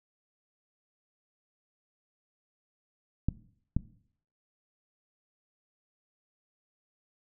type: clicks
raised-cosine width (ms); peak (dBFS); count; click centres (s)
5; -14; 2; 3.286 / 3.766
effects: noise-tail reverb RT60 0.6 s tail -18 dB re dry